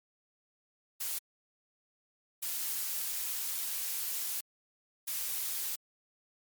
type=noise bursts at uneven times; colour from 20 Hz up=blue; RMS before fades=-35 dBFS; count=3; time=1-1.19 / 2.42-4.41 / 5.07-5.76 s; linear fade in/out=10 ms; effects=MP3 96 kbps